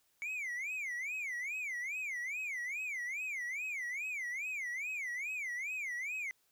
triangle tone with vibrato, 2211 Hz, C#7, 5 cents flat, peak -35 dBFS, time 0.22-6.31 s, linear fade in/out 0 ms, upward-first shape sine, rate 2.4 Hz, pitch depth 250 cents each way, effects white hiss -74 dBFS RMS until 6.51 s

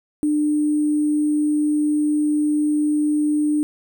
sine tone with sample-and-hold, 299.3 Hz, D4, 33 cents sharp, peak -16 dBFS, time 0.23-3.63 s, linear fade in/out 0 ms, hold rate 8820 Hz, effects none

